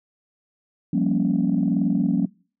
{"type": "chord", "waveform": "sine", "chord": "G half-diminished seventh", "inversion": "third", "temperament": "equal", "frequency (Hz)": [174.61, 196, 233.1, 277.2], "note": ["F3", "G3", "Bb3", "Db4"], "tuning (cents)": [0, 0, 0, 0], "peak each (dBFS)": -23, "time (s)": [0.93, 2.26], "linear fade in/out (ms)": 5, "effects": ["noise-tail reverb RT60 0.4 s tail -24 dB re dry", "tanh soft clip ceiling -11 dBFS"]}